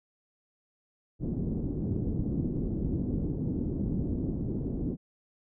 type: low-pass noise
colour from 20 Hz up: white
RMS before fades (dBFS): -31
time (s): 1.19-4.97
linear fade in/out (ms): 50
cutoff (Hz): 300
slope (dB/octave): 24
effects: none